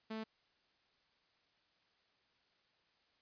sawtooth tone, 220.1 Hz, A3, 1 cent sharp, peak -37 dBFS, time 0.1-0.24 s, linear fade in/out 10 ms, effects white hiss -75 dBFS RMS until 3.21 s + resampled to 11025 Hz

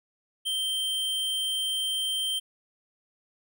square tone, 3136 Hz, G7, in tune, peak -27 dBFS, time 0.45-2.4 s, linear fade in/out 20 ms, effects none

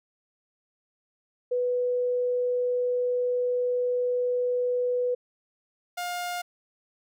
sine / sawtooth tone pair in turn, 493.9 / 708.7 Hz, B4 / F5, 0 / +25 cents, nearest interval tritone, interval 625 cents, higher second, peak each -23 / -26 dBFS, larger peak first, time 1.51-5.15 / 5.97-6.42 s, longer first, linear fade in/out 10 ms, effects none

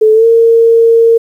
sine tone with pitch glide, 434.2 to 458.7 Hz, A4 to A#4, -23 to -28 cents, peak -3 dBFS, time 0.01-1.18 s, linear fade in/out 10 ms, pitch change +95 cents, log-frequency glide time 0.13-0.25 s, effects 7-bit

